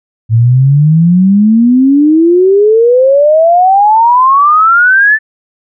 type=exponential sweep; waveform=sine; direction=up; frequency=110 to 1780 Hz; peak=-3 dBFS; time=0.29-5.19 s; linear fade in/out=50 ms; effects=none